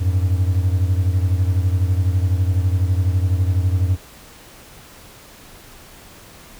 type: beating tone pair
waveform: triangle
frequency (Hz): 89.9 / 101.9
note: F#2 / G#2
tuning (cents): -49 / -32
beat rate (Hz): 12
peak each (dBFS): -14 / -19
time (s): 0-3.97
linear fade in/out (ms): 20
effects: pink hiss -43 dBFS RMS until 6.59 s